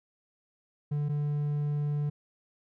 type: tone pair in turn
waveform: triangle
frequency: 146.83 / 146.83 Hz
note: D3 / D3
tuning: 0 / 0 cents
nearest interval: unison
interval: 0 cents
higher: neither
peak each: -25 dBFS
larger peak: neither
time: 0.91-1.09 / 1.09-2.1 s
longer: second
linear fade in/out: 10 ms
effects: none